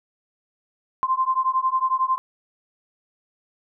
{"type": "beating tone pair", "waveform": "sine", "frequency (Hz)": [1039, 1050], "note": ["C6", "C6"], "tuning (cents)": [-12, 6], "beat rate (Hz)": 11, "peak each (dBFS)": -22, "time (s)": [1.03, 2.18], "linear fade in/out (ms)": 0, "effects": []}